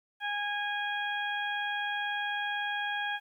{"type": "harmonic tone", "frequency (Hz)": 822, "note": "G#5", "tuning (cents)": -18, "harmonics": [1, 2, 3, 4], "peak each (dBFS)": [-35, -33, -41, -39], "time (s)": [0.2, 3.2], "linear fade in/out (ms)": 50, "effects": ["11-bit"]}